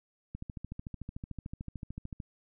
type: click train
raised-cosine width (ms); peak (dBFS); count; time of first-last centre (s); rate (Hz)
5; -27; 26; 0.35-2.202; 13.5
effects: none